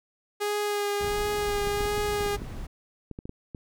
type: tone with vibrato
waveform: sawtooth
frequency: 411.6 Hz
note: G#4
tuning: 16 cents flat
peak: -22 dBFS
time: 0.4-2.37 s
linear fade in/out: 20 ms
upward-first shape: sine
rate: 1.4 Hz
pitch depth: 16 cents each way
type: noise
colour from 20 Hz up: brown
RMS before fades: -36 dBFS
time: 1-2.67 s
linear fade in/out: 10 ms
type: clicks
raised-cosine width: 3 ms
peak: -24 dBFS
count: 12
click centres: 1.673 / 1.807 / 1.857 / 1.98 / 2.209 / 2.262 / 2.419 / 3.113 / 3.189 / 3.255 / 3.294 / 3.548 s
effects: none